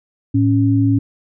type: tone pair together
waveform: sine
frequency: 109.63 / 277.2 Hz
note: A2 / C#4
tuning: -6 / 0 cents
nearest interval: octave + major third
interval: 1606 cents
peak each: -14 dBFS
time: 0.34-0.99 s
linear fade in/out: 10 ms
effects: none